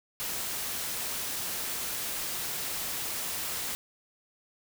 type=noise; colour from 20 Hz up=white; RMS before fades=-34 dBFS; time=0.2-3.75 s; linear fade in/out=0 ms; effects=none